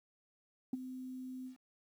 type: tone with ADSR envelope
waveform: sine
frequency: 256.8 Hz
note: C4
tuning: 32 cents flat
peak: -29 dBFS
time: 0.73-1.57 s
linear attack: 4 ms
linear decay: 23 ms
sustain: -13 dB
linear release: 110 ms
effects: tanh soft clip ceiling -29 dBFS + 11-bit